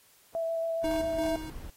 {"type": "tone with vibrato", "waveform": "sine", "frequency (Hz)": 659.3, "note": "E5", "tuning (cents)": 0, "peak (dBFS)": -28, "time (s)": [0.35, 1.36], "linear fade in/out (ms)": 0, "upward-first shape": "square", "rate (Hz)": 7.2, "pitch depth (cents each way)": 8}
{"type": "noise", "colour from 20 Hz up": "brown", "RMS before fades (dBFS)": -42, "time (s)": [0.83, 1.7], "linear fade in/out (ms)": 2}
{"type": "tone with tremolo", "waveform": "square", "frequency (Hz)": 313.9, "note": "D#4", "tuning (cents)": 15, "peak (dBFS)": -31, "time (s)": [0.84, 1.5], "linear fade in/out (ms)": 2, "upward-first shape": "square", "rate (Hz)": 2.9, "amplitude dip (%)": 60}
{"effects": ["white hiss -61 dBFS RMS until 1.76 s", "AAC 48 kbps"]}